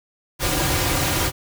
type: noise with comb filter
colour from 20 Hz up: pink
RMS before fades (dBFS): -21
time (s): 0.39-1.32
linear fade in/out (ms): 50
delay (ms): 4.6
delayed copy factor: -0.7
effects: none